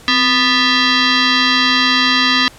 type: tone with frequency modulation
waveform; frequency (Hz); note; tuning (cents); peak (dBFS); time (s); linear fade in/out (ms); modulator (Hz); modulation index
sine; 1001; B5; +23; -10; 0.08-2.48; 0; 743; 5
effects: pink hiss -41 dBFS RMS until 2.58 s + low-pass 11000 Hz 12 dB/octave